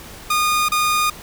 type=tone with dropouts; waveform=sawtooth; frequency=1224 Hz; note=D#6; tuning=29 cents flat; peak=-12 dBFS; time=0.3-1.1 s; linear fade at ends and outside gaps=5 ms; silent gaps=0.686-0.718 s; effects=pink hiss -38 dBFS RMS until 1.22 s